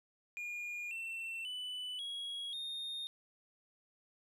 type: tone with pitch steps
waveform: triangle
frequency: 2427 / 2693 / 2988 / 3315 / 3679 Hz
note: D#7 / E7 / F#7 / G#7 / A#7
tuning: -44 / +36 / +16 / -4 / -24 cents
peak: -38 dBFS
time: 0.37-3.07 s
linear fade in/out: 0 ms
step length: 540 ms
effects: none